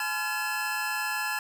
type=tone cluster; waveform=square; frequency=848 / 1020 / 1381 / 1705 / 2662 Hz; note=G#5 / C6 / F6 / G#6 / E7; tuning=+36 / -44 / -20 / +45 / +16 cents; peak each=-36 / -39 / -37 / -32 / -37 dBFS; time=0-1.39 s; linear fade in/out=2 ms; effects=none